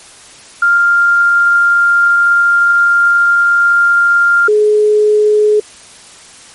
sine tone pair in turn, 1396.9 / 422.6 Hz, F6 / G#4, 0 / +30 cents, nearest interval octave + major sixth, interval 2070 cents, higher first, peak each -6 dBFS, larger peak neither, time 0.62-4.48 / 4.48-5.6 s, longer first, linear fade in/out 5 ms, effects white hiss -37 dBFS RMS until 6.54 s + MP3 48 kbps

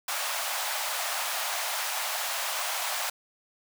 pink high-pass noise, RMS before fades -31 dBFS, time 0.08-3.1 s, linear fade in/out 5 ms, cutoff 620 Hz, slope 48 dB/octave, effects none

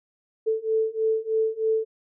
sine beating tone pair, 440 / 443.2 Hz, A4 / A4, 0 / +13 cents, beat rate 3.2 Hz, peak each -25 / -24 dBFS, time 0.46-1.85 s, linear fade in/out 20 ms, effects none

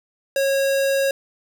square tone, 547 Hz, C#5, 23 cents flat, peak -18 dBFS, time 0.36-1.11 s, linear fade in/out 2 ms, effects none

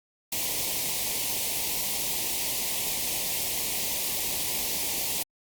white band-stop noise, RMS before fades -29 dBFS, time 0.32-5.23 s, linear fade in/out 5 ms, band 1000 to 2000 Hz, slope 48 dB/octave, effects Opus 48 kbps

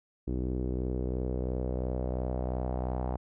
sawtooth tone with low-pass filter sweep, 62.9 Hz, B1, 32 cents sharp, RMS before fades -32 dBFS, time 0.27-3.17 s, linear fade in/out 10 ms, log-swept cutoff 340 to 800 Hz, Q 2.7, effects none

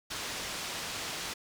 white low-pass noise, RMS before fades -38 dBFS, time 0.1-1.34 s, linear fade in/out 10 ms, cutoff 5600 Hz, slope 12 dB/octave, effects none

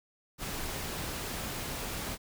pink noise, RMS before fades -37 dBFS, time 0.38-2.18 s, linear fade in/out 50 ms, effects none

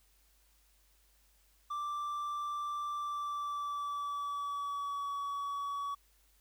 triangle tone with pitch glide, 1174.7 to 1132.1 Hz, D6 to C#6, 0 to +36 cents, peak -33 dBFS, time 1.7-5.95 s, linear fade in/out 10 ms, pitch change -64 cents, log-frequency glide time 2.94-5.12 s, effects added 50 Hz sine -68 dBFS peak until 6.4 s + white hiss -70 dBFS RMS until 6.4 s

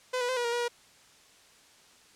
sawtooth tone with pitch steps, 506 / 489.2 / 514 / 482.8 / 470.7 / 481 / 478.2 Hz, B4 / B4 / C5 / B4 / A#4 / B4 / A#4, +42 / -16 / -31 / -39 / +17 / -46 / +44 cents, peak -24 dBFS, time 0.13-0.683 s, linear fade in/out 10 ms, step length 79 ms, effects white hiss -58 dBFS RMS until 2.15 s + low-pass 8000 Hz 12 dB/octave

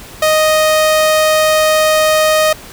sawtooth tone, 622.3 Hz, D#5, in tune, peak -5 dBFS, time 0.22-2.53 s, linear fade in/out 5 ms, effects pink hiss -34 dBFS RMS until 2.72 s

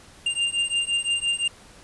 square beating tone pair, 2794 / 2799.8 Hz, F7 / F7, 0 / +4 cents, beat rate 5.8 Hz, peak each -26 dBFS, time 0.26-1.48 s, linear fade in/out 5 ms, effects pink hiss -49 dBFS RMS until 1.83 s + resampled to 24000 Hz

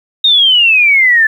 sine exponential sweep, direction down, 3742 to 1733 Hz, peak -5 dBFS, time 0.24-1.27 s, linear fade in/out 5 ms, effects 7-bit

